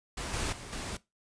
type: noise with level steps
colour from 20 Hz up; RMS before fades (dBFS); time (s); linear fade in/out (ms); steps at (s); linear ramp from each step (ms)
pink; -37 / -33 / -44 / -38; 0.17-0.97; 5; 0.33 / 0.52 / 0.72; 10
effects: noise-tail reverb RT60 0.2 s tail -19 dB re dry + resampled to 22050 Hz